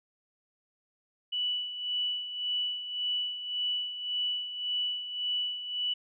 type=tone with tremolo; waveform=sine; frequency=2960 Hz; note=F#7; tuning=in tune; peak=-27 dBFS; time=1.32-5.94 s; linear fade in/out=10 ms; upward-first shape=sine; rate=1.8 Hz; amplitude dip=65%; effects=none